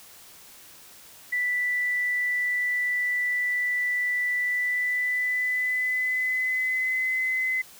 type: tone with pitch glide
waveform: sine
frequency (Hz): 1975.5 to 2036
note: B6 to C7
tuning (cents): 0 to -48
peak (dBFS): -23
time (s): 1.32-7.62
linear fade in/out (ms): 10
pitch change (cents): +52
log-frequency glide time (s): 4.43-7.11
effects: white hiss -49 dBFS RMS until 7.79 s